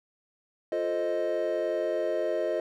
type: chord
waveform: triangle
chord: F dominant seventh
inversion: none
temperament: equal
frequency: 349.2 / 440 / 523.3 / 622.3 Hz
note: F4 / A4 / C5 / Eb5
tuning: 0 / 0 / 0 / 0 cents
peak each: -31 / -32 / -31 / -27 dBFS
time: 0.72-2.6 s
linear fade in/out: 2 ms
effects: none